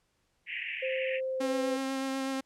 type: band-pass noise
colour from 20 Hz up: white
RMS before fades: -37 dBFS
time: 0.46-1.21 s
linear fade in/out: 50 ms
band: 1800 to 2800 Hz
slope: 96 dB/octave
type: tone with pitch glide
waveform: sine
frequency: 523.3 to 511.6 Hz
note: C5 to C5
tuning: 0 to -39 cents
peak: -30 dBFS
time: 0.82-1.77 s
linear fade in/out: 10 ms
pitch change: -39 cents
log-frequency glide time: 1.33-1.6 s
type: tone with vibrato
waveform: sawtooth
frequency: 267.5 Hz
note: C4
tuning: 38 cents sharp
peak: -27 dBFS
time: 1.4-2.41 s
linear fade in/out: 10 ms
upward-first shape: sine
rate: 8.1 Hz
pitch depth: 13 cents each way
effects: pink hiss -74 dBFS RMS until 2.45 s + low-pass 10000 Hz 12 dB/octave